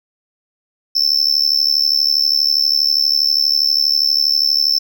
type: tone with amplitude modulation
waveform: triangle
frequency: 5320 Hz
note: E8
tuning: 15 cents sharp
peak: -7 dBFS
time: 0.95-4.79 s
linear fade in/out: 10 ms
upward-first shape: sine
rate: 72.4 Hz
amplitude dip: 90%
effects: none